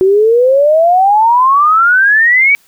sine exponential sweep, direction up, 369.4 to 2300 Hz, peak -5 dBFS, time 0.01-2.55 s, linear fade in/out 0 ms, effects white hiss -50 dBFS RMS until 2.67 s

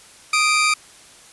sawtooth tone pair together, 1242 / 2345 Hz, D#6 / D7, -3 / -3 cents, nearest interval major seventh, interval 1100 cents, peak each -15 / -14 dBFS, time 0.33-0.74 s, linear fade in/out 5 ms, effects white hiss -46 dBFS RMS until 1.32 s + resampled to 24000 Hz

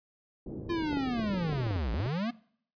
white low-pass noise, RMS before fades -40 dBFS, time 0.46-1.65 s, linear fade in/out 5 ms, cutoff 390 Hz, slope 24 dB/octave
square linear two-way sweep, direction down then up, 348.6 to 52 to 246.7 Hz, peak -30 dBFS, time 0.69-2.31 s, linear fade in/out 10 ms, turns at 1.92 s
clicks, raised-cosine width 2 ms, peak -24 dBFS, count 12, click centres 0.929 / 0.971 / 1.196 / 1.346 / 1.495 / 1.528 / 1.667 / 1.709 / 1.762 / 1.943 / 2.002 / 2.061 s
effects noise-tail reverb RT60 0.6 s tail -22 dB re dry + resampled to 11025 Hz

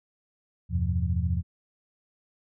sine tone cluster, 81.2 / 95.4 / 124.8 / 173.2 Hz, E2 / G2 / B2 / F3, -26 / -47 / +19 / -14 cents, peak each -26 / -29 / -33 / -32 dBFS, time 0.69-1.43 s, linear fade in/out 50 ms, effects none

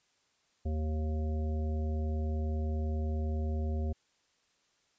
harmonic tone, 77.5 Hz, D#2, 6 cents flat, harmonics 1 / 3 / 5 / 7 / 9, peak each -30 / -40 / -44 / -47 / -49 dBFS, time 0.65-3.93 s, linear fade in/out 10 ms, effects white hiss -72 dBFS RMS until 4.98 s + resampled to 16000 Hz

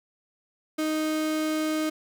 35% pulse tone, 311.1 Hz, D#4, in tune, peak -23 dBFS, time 0.78-1.9 s, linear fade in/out 10 ms, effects none

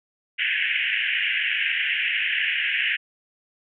white band-pass noise, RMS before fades -24 dBFS, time 0.38-2.97 s, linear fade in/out 20 ms, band 1600 to 3000 Hz, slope 96 dB/octave, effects none

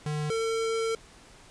square tone pair in turn, 150.5 / 451 Hz, D3 / A4, +43 / +43 cents, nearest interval octave + perfect fifth, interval 1900 cents, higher second, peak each -29 / -27 dBFS, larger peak second, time 0.06-0.3 / 0.3-0.95 s, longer second, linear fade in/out 2 ms, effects pink hiss -53 dBFS RMS until 1.5 s + resampled to 22050 Hz

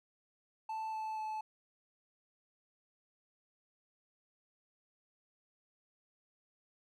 triangle tone with pitch steps, 880 / 873.4 / 866.9 Hz, A5 / A5 / A5, 0 / -13 / -26 cents, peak -35 dBFS, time 0.69-1.41 s, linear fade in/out 5 ms, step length 240 ms, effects none

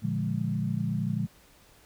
sine chord, Bb dominant seventh, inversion none, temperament equal, 116.54 / 146.83 / 174.61 / 207.7 Hz, Bb2 / D3 / F3 / Ab3, 0 / 0 / 0 / 0 cents, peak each -32 dBFS, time 0.02-1.27 s, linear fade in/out 20 ms, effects pink hiss -58 dBFS RMS until 1.85 s

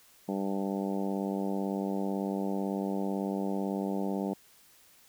harmonic tone, 98 Hz, G2, in tune, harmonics 2 / 3 / 4 / 5 / 6 / 7 / 8 / 9, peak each -32 / -36 / -38 / -40 / -42 / -43 / -44 / -45 dBFS, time 0.28-4.34 s, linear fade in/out 10 ms, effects white hiss -60 dBFS RMS until 5.08 s

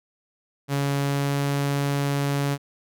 sawtooth tone with pitch glide, 140.5 to 141.31 Hz, C#3 to C#3, +24 to +34 cents, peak -18 dBFS, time 0.68-2.58 s, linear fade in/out 50 ms, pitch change +10 cents, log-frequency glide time 1.04-1.44 s, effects none

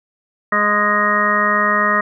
harmonic tone, 207.7 Hz, G#3, in tune, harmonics 1 / 2 / 3 / 5 / 6 / 7 / 8 / 9, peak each -24 / -28 / -23 / -22 / -17 / -29 / -28 / -17 dBFS, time 0.52-2.01 s, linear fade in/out 5 ms, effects none

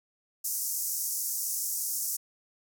white band-pass noise, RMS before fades -32 dBFS, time 0.44-2.17 s, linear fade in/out 10 ms, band 5500 to 16000 Hz, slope 48 dB/octave, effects none

